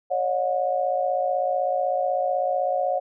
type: tone cluster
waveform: sine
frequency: 551 / 607 / 726 Hz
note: C#5 / D#5 / F#5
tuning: -11 / -43 / -33 cents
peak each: -25 / -28 / -24 dBFS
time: 0.1-3 s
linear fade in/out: 20 ms
effects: none